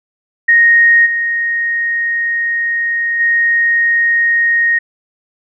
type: tone with level steps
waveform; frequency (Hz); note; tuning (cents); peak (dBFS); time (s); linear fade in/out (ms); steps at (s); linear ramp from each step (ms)
sine; 1864.7; A#6; 0; -5 / -13 / -9; 0.48-4.79; 10; 1.05 / 3.19; 20
effects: none